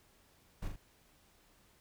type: noise with echo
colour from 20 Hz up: brown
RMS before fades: -37 dBFS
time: 0.62-0.68 s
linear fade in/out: 5 ms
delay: 40 ms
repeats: 2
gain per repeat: -5 dB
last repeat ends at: 0.76 s
effects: pink hiss -67 dBFS RMS until 1.8 s